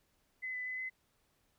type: tone with pitch steps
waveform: sine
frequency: 2029 / 2001 / 2017 / 2037 Hz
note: B6 / B6 / B6 / C7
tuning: +46 / +22 / +36 / -47 cents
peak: -37 dBFS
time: 0.42-0.9 s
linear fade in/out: 20 ms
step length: 120 ms
effects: pink hiss -75 dBFS RMS until 1.58 s